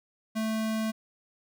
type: tone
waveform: square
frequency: 220 Hz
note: A3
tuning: in tune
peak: -28 dBFS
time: 0.35-0.92 s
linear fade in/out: 20 ms
effects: none